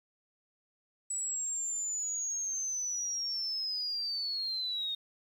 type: linear sweep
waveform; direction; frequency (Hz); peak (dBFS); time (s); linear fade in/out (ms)
sine; down; 7902 to 3684; -32; 1.1-4.95; 5
effects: 10-bit